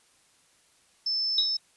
sine tone, 5274 Hz, E8, in tune, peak -25 dBFS, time 1.06-1.57 s, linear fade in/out 5 ms
sine tone with exponential decay, 3815 Hz, A#7, 39 cents sharp, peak -18 dBFS, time 1.38-1.59 s, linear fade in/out 2 ms, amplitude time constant 45 ms
effects white hiss -63 dBFS RMS until 1.76 s + resampled to 24000 Hz

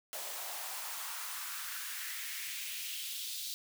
white noise with high-pass filter sweep, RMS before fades -41 dBFS, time 0.13-3.54 s, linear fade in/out 0 ms, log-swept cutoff 580 to 4000 Hz, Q 2.3, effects none

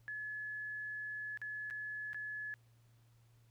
sine tone with dropouts, 1708 Hz, G#6, 48 cents sharp, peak -40 dBFS, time 0.08-2.54 s, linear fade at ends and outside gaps 0 ms, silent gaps 1.374-1.416 / 1.701-1.708 / 2.132-2.145 s, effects added 116 Hz sine -64 dBFS peak until 3.5 s + pink hiss -75 dBFS RMS until 3.5 s

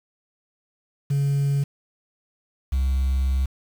sine tone pair in turn, 140.5 / 66.31 Hz, C#3 / C2, +24 / +24 cents, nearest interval octave + minor second, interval 1300 cents, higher first, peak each -16 dBFS, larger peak neither, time 1.1-1.64 / 2.72-3.46 s, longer second, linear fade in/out 10 ms, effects tanh soft clip ceiling -18 dBFS + 7-bit

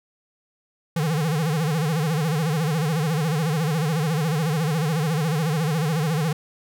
square tone with vibrato, 156.4 Hz, D#3, 9 cents sharp, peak -21 dBFS, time 0.96-6.33 s, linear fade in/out 5 ms, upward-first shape sine, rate 14 Hz, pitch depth 150 cents each way, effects none

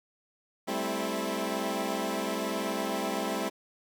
15% pulse chord, A minor seventh, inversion third, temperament equal with one note detuned, 196 / 217.1 / 261.6 / 329.6 Hz, G3 / A3 / C4 / E4, 0 / -23 / 0 / 0 cents, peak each -29 dBFS, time 0.67-3.5 s, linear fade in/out 20 ms, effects 10-bit

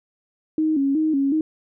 sine tone with vibrato, 293.7 Hz, D4, in tune, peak -17 dBFS, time 0.58-1.41 s, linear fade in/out 2 ms, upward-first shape square, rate 2.7 Hz, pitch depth 110 cents each way, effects none

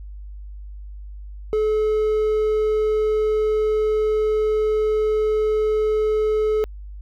triangle tone, 430 Hz, A4, 40 cents flat, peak -15 dBFS, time 1.53-6.64 s, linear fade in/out 0 ms, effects added 50 Hz sine -33 dBFS peak until 7.01 s

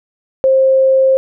sine tone, 530 Hz, C5, 22 cents sharp, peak -7 dBFS, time 0.44-1.17 s, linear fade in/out 0 ms, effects none

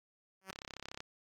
5% pulse tone with exponential growth, 190.7 Hz, G3, 47 cents flat, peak -29 dBFS, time 0.41-0.51 s, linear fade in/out 5 ms, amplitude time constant 20 ms
click train, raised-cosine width 0.2 ms, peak -26 dBFS, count 18, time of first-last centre 0.5-1.004 s, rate 33.7 Hz
effects AAC 48 kbps

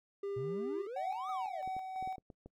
triangle tone, 399.2 Hz, G4, 32 cents sharp, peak -34 dBFS, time 0.23-0.87 s, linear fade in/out 5 ms
triangle exponential two-way sweep, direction up then down, 116.54 to 1287 to 575 Hz, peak -38 dBFS, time 0.36-1.62 s, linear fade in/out 10 ms, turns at 1.3 s
triangle tone with tremolo, 755 Hz, F#5, 35 cents sharp, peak -34 dBFS, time 0.96-2.16 s, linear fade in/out 5 ms, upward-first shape square, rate 3 Hz, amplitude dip 40%
clicks, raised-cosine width 2 ms, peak -36 dBFS, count 7, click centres 1.676 / 1.766 / 2.026 / 2.075 / 2.182 / 2.302 / 2.46 s
effects noise-tail reverb RT60 0.1 s tail -26 dB re dry

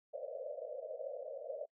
white band-pass noise, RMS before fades -44 dBFS, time 0.13-1.66 s, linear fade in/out 10 ms, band 490 to 630 Hz, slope 96 dB/octave, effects noise-tail reverb RT60 0.1 s tail -26 dB re dry

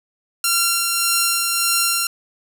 5% pulse tone with tremolo, 1375 Hz, F6, 27 cents flat, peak -3 dBFS, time 0.44-2.07 s, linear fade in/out 2 ms, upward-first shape sine, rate 1.7 Hz, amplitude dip 30%, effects resampled to 32000 Hz + 7-bit

